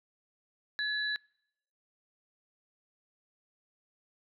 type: tone pair together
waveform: sine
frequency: 1704 / 3965 Hz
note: G#6 / B7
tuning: +44 / +6 cents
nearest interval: octave + minor third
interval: 1462 cents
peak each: -31 / -35 dBFS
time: 0.79-1.16 s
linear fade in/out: 0 ms
effects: noise-tail reverb RT60 0.8 s tail -26 dB re dry